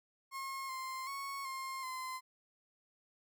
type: tone with pitch steps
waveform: 35% pulse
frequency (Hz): 1078 / 1048 / 1104 / 1062 / 1032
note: C#6 / C6 / C#6 / C6 / C6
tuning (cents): -49 / +2 / -7 / +25 / -24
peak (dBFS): -38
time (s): 0.31-2.21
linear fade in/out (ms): 50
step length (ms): 380
effects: none